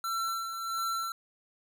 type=tone with tremolo; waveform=square; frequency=1348 Hz; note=E6; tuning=38 cents sharp; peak=-30 dBFS; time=0.04-1.12 s; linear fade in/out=2 ms; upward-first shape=sine; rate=1.5 Hz; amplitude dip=50%; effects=none